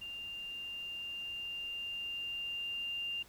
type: tone with level ramp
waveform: sine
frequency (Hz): 2794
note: F7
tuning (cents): 0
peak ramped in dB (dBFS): -41 to -35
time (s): 0.01-3.23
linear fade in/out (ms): 10
effects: pink hiss -60 dBFS RMS until 3.28 s